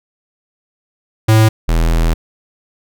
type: tone pair in turn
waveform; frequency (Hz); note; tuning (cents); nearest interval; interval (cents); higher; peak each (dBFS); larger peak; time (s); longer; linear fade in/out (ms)
square; 110 / 41.11; A2 / E1; 0 / -4; octave + perfect fourth; 1704; first; -7 / -11; first; 1.28-1.49 / 1.68-2.14; second; 10
effects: none